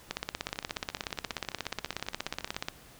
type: two click trains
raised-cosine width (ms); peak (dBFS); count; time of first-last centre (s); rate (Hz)
0.2; -14 / -24; 44 / 31; 0.11-2.685 / 0.49-2.545; 16.7 / 14.6
effects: pink hiss -54 dBFS RMS until 2.99 s